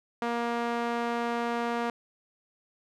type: tone with band-pass filter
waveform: sawtooth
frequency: 235.8 Hz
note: A#3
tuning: 20 cents sharp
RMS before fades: -30 dBFS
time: 0.22-1.9 s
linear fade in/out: 2 ms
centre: 920 Hz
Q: 0.76
effects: none